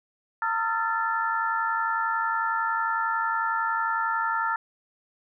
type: tone cluster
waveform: sine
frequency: 909 / 1278 / 1369 / 1752 Hz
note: A#5 / D#6 / F6 / A6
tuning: -44 / +46 / -35 / -8 cents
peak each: -28 / -33 / -27 / -31 dBFS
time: 0.42-4.56 s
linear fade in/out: 2 ms
effects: none